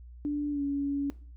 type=tone with pitch glide; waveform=sine; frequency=292.3 to 281.7 Hz; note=D4 to C#4; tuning=-8 to +28 cents; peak=-27 dBFS; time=0.25-1.1 s; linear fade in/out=0 ms; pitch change=-64 cents; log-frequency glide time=0.51-0.62 s; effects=noise-tail reverb RT60 0.4 s tail -18 dB re dry + added 60 Hz sine -45 dBFS peak until 1.36 s